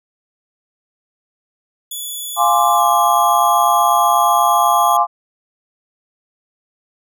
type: tone with pitch glide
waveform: 5% pulse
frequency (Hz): 3427 to 3308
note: A7 to G#7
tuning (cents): -46 to -8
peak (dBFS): -17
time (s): 1.91-4.97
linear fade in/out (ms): 5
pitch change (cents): -62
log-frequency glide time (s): 2.75-2.82
type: chord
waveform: sine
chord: D half-diminished seventh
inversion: first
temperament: equal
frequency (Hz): 698.5 / 830.6 / 1046.5 / 1174.7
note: F5 / Ab5 / C6 / D6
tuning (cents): 0 / 0 / 0 / 0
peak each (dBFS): -16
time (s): 2.36-5.07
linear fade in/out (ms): 50
effects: none